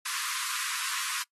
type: high-pass noise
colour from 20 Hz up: pink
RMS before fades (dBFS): -33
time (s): 0.05-1.23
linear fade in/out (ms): 10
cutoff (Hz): 1000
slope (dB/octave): 96
effects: noise-tail reverb RT60 0.1 s tail -22 dB re dry + AAC 32 kbps